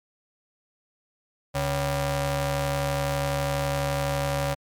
sawtooth ring-modulated tone, 210 Hz, G#3, 19 cents sharp, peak -17 dBFS, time 1.54-4.55 s, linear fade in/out 20 ms, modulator 351 Hz, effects MP3 96 kbps

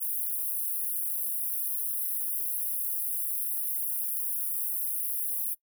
white high-pass noise, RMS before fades -31 dBFS, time 0-5.55 s, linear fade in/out 20 ms, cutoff 9800 Hz, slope 96 dB/octave, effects noise-tail reverb RT60 0.1 s tail -22 dB re dry

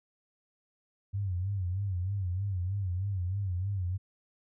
sine tone with vibrato, 94.6 Hz, F#2, 39 cents sharp, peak -29 dBFS, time 1.13-3.98 s, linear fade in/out 20 ms, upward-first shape sine, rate 3.2 Hz, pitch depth 120 cents each way, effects none

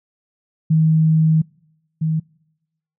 sine tone pair in turn, 158.6 / 158.6 Hz, D#3 / D#3, +33 / +33 cents, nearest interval unison, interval 0 cents, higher neither, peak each -11 / -16 dBFS, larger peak first, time 0.7-1.42 / 2.01-2.2 s, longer first, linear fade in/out 10 ms, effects noise-tail reverb RT60 0.9 s tail -26 dB re dry

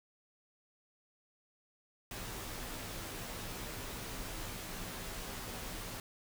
pink noise with comb filter, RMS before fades -43 dBFS, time 2.11-6 s, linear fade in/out 2 ms, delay 14 ms, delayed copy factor -0.5, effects none

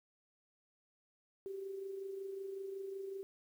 sine tone with amplitude modulation, 389.3 Hz, G4, 12 cents flat, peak -39 dBFS, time 1.46-3.23 s, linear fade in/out 0 ms, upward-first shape sine, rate 25.4 Hz, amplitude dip 45%, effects 11-bit

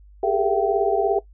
sine tone cluster, 394.1 / 411.1 / 453.9 / 673 / 771 Hz, G4 / G#4 / A#4 / E5 / G5, +9 / -18 / -46 / +36 / -29 cents, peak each -24 dBFS, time 0.23-1.19 s, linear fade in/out 5 ms, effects noise-tail reverb RT60 0.1 s tail -17 dB re dry + added 50 Hz sine -45 dBFS peak until 1.33 s

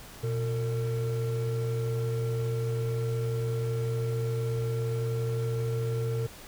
triangle tone pair together, 120.38 / 453.9 Hz, B2 / A#4, -44 / -46 cents, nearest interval octave + major seventh, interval 2298 cents, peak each -26 / -31 dBFS, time 0.23-6.27 s, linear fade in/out 10 ms, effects pink hiss -47 dBFS RMS until 6.47 s

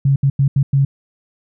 sine tone bursts at uneven times, 137.8 Hz, C#3, 10 cents flat, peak -10 dBFS, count 5, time 0.05-0.16 / 0.23-0.3 / 0.39-0.48 / 0.56-0.63 / 0.73-0.85 s, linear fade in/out 5 ms, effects none

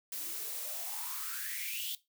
blue noise with high-pass filter sweep, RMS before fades -39 dBFS, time 0.12-1.95 s, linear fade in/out 2 ms, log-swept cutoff 260 to 3400 Hz, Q 8.3, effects noise-tail reverb RT60 0.2 s tail -17 dB re dry

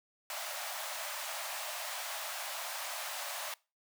pink high-pass noise, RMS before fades -40 dBFS, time 0.3-3.54 s, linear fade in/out 2 ms, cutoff 570 Hz, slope 96 dB/octave, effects noise-tail reverb RT60 0.3 s tail -23 dB re dry

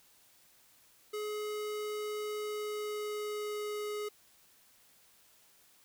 square tone with pitch glide, 422.1 to 418.9 Hz, G#4 to G#4, +28 to +15 cents, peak -36 dBFS, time 1.13-4.09 s, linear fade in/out 10 ms, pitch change -13 cents, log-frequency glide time 2.36-3.84 s, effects white hiss -64 dBFS RMS until 5.84 s

